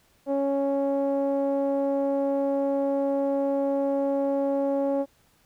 sawtooth tone with low-pass filter, 277.2 Hz, C#4, in tune, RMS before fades -25 dBFS, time 0.26-5.06 s, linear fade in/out 50 ms, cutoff 640 Hz, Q 4.4, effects pink hiss -63 dBFS RMS until 5.45 s

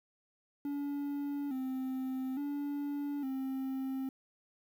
triangle tone with pitch steps, 285.4 / 260.9 / 287.2 / 265.4 Hz, D4 / C4 / D4 / C4, -49 / -5 / -39 / +25 cents, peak -32 dBFS, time 0.65-4.09 s, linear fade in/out 2 ms, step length 860 ms, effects 10-bit

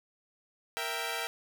10% pulse chord, E diminished, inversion second, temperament equal, 466.2 / 659.3 / 784 Hz, Bb4 / E5 / G5, 0 / 0 / 0 cents, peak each -29 dBFS, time 0.77-1.27 s, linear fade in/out 0 ms, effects none

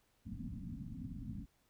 white low-pass noise, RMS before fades -45 dBFS, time 0.25-1.46 s, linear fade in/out 20 ms, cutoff 270 Hz, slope 96 dB/octave, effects pink hiss -75 dBFS RMS until 1.69 s

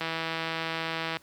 click train, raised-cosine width 0.3 ms, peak -15 dBFS, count 190, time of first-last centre 0.01-1.17 s, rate 163 Hz, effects pink hiss -58 dBFS RMS until 1.22 s + high-pass 100 Hz 12 dB/octave

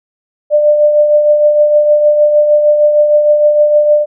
sine tone with tremolo, 596 Hz, D5, 25 cents sharp, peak -3 dBFS, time 0.5-4.06 s, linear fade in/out 50 ms, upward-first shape triangle, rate 6.5 Hz, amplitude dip 50%, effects none

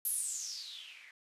violet noise with low-pass filter sweep, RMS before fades -40 dBFS, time 0.05-1.11 s, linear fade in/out 2 ms, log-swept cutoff 12000 to 1900 Hz, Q 8.4, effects resampled to 32000 Hz

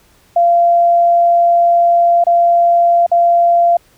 sine tone with dropouts, 689 Hz, F5, 24 cents flat, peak -7 dBFS, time 0.36-3.77 s, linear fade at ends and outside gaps 5 ms, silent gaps 2.24-2.267 / 3.065-3.115 s, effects pink hiss -51 dBFS RMS until 3.97 s

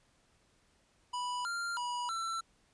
square tone with pitch steps, 985 / 1391 / 973 / 1341 Hz, B5 / F6 / B5 / E6, -5 / -7 / -26 / +29 cents, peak -35 dBFS, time 1.13-2.41 s, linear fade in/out 10 ms, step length 320 ms, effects pink hiss -70 dBFS RMS until 2.73 s + resampled to 22050 Hz

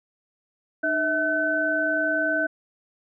sine tone cluster, 305 / 646 / 1518 Hz, D#4 / E5 / F#6, -34 / -35 / +44 cents, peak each -29 / -26 / -23 dBFS, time 0.83-2.47 s, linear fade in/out 10 ms, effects none

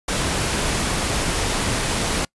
pink noise, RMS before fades -22 dBFS, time 0.08-2.25 s, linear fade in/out 5 ms, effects noise-tail reverb RT60 0.1 s tail -26 dB re dry + resampled to 24000 Hz

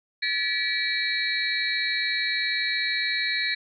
sine tone cluster, 1727 / 1940 / 2306 / 3904 / 4241 Hz, A6 / B6 / D7 / B7 / C8, -33 / -31 / -32 / -21 / +23 cents, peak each -30 dBFS, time 0.22-3.55 s, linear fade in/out 10 ms, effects none

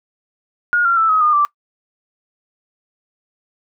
sine tone with pitch steps, 1433 / 1376.2 / 1321.7 / 1269.3 / 1219 / 1170.7 Hz, F6 / F6 / E6 / D#6 / D#6 / D6, +44 / -26 / +4 / +34 / -36 / -6 cents, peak -11 dBFS, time 0.73-1.45 s, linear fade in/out 0 ms, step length 120 ms, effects noise-tail reverb RT60 0.1 s tail -21 dB re dry

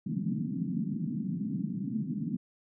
pink band-pass noise, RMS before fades -33 dBFS, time 0.06-2.37 s, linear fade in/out 10 ms, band 150 to 260 Hz, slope 48 dB/octave, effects none

